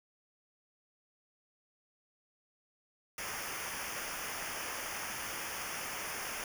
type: noise with comb filter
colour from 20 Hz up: pink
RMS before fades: -40 dBFS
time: 3.18-6.44 s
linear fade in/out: 2 ms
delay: 0.25 ms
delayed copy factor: -0.85
effects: none